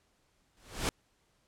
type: noise with exponential growth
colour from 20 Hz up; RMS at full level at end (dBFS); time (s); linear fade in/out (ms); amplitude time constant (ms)
pink; -27; 0.57-0.89; 0; 69
effects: pink hiss -72 dBFS RMS until 1.47 s + low-pass 10000 Hz 12 dB/octave